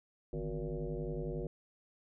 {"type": "tone with frequency modulation", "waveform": "sine", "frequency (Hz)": 160, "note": "D#3", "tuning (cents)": 49, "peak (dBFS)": -35, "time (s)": [0.33, 1.47], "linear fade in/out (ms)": 2, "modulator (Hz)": 103, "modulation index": 3.6, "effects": []}